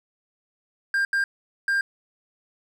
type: tone bursts at uneven times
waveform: triangle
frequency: 1597 Hz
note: G6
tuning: 32 cents sharp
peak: -18 dBFS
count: 3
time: 0.94-1.05 / 1.13-1.24 / 1.68-1.81 s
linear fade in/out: 2 ms
effects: none